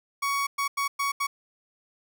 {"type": "tone bursts at uneven times", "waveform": "30% pulse", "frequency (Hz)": 1120, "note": "C#6", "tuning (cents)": 18, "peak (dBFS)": -22, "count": 5, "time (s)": [[0.22, 0.47], [0.58, 0.68], [0.77, 0.88], [0.99, 1.12], [1.2, 1.27]], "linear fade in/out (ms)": 10, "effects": []}